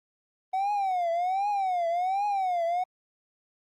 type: tone with vibrato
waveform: triangle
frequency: 745 Hz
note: F#5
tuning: 12 cents sharp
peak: -22 dBFS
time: 0.53-2.84 s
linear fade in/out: 10 ms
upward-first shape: triangle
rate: 1.3 Hz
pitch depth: 200 cents each way
effects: tanh soft clip ceiling -18 dBFS + Opus 32 kbps